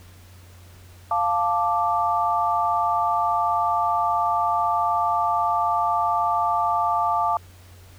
sine chord, D minor, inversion first, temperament equal, 698.5 / 880 / 1174.7 Hz, F5 / A5 / D6, 0 / 0 / 0 cents, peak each -24 / -23 / -23 dBFS, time 1.11-7.37 s, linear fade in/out 2 ms, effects added 90 Hz sine -45 dBFS peak until 7.98 s + pink hiss -52 dBFS RMS until 7.98 s

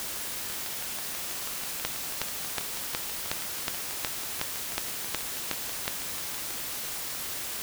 two click trains, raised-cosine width 0.2 ms, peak -9 / -20 dBFS, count 12 / 38, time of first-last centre 1.85-5.879 / 0.5-6.506 s, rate 2.73 / 6.16 Hz, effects white hiss -35 dBFS RMS until 7.62 s

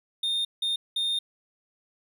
triangle tone bursts at uneven times, 3652 Hz, A#7, 36 cents flat, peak -23 dBFS, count 3, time 0.23-0.45 / 0.62-0.76 / 0.96-1.19 s, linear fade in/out 5 ms, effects none

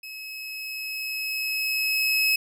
30% pulse tone with level ramp, 2571 Hz, E7, 44 cents flat, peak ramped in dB -34 to -16 dBFS, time 0.03-2.36 s, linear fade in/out 5 ms, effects none

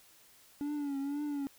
triangle tone with vibrato, 285 Hz, C#4, 48 cents sharp, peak -31 dBFS, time 0.61-1.47 s, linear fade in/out 0 ms, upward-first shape triangle, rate 2 Hz, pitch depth 78 cents each way, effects white hiss -61 dBFS RMS until 1.58 s

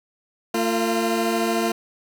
20% pulse tone pair together, 226.2 / 346 Hz, A3 / F4, +48 / -16 cents, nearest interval perfect fifth, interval 736 cents, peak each -18 dBFS, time 0.54-1.72 s, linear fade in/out 5 ms, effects none

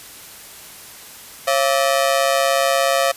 sawtooth ring-modulated tone, 613 Hz, D#5, 26 cents flat, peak -8 dBFS, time 1.47-3.12 s, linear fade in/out 10 ms, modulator 68.4 Hz, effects white hiss -39 dBFS RMS until 3.16 s + resampled to 32000 Hz

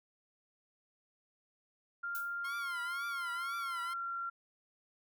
sine tone with pitch glide, 1396 to 1373.6 Hz, F6 to F6, -1 to -29 cents, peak -36 dBFS, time 2.03-4.3 s, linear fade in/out 10 ms, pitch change -28 cents, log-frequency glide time 3.03-3.74 s
violet noise with exponential decay, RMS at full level -41 dBFS, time 2.15-2.38 s, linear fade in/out 0 ms, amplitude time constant 48 ms
15% pulse tone with vibrato, 1066 Hz, C6, 32 cents sharp, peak -38 dBFS, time 2.44-3.94 s, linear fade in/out 10 ms, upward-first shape triangle, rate 2 Hz, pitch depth 170 cents each way
effects none

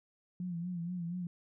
sine tone with vibrato, 174.61 Hz, F3, in tune, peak -35 dBFS, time 0.4-1.27 s, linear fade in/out 2 ms, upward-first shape sine, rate 4.2 Hz, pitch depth 72 cents each way, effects none

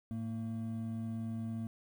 triangle tone pair together, 109.4 / 226.5 Hz, A2 / A#3, -9 / -50 cents, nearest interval octave + minor second, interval 1259 cents, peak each -38 / -36 dBFS, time 0.11-1.67 s, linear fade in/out 0 ms, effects 11-bit

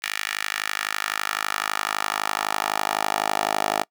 10% pulse tone with high-pass filter sweep, 51.91 Hz, G#1, in tune, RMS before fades -26 dBFS, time 0.02-3.84 s, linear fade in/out 20 ms, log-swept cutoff 2000 to 650 Hz, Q 1.8, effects noise-tail reverb RT60 0.1 s tail -24 dB re dry

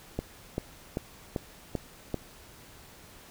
click train, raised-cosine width 2 ms, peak -16 dBFS, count 6, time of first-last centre 0.19-2.143 s, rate 2.56 Hz, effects pink hiss -52 dBFS RMS until 3.3 s

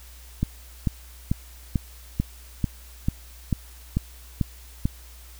click train, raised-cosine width 5 ms, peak -9 dBFS, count 11, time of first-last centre 0.43-4.855 s, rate 2.26 Hz, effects added 60 Hz sine -44 dBFS peak until 5.39 s + white hiss -50 dBFS RMS until 5.39 s

